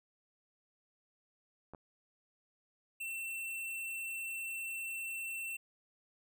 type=clicks; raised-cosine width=1 ms; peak=-35 dBFS; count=2; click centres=1.736 / 1.748 s
type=tone; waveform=square; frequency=2695 Hz; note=E7; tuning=38 cents sharp; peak=-39 dBFS; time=3-5.57 s; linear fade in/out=10 ms
effects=none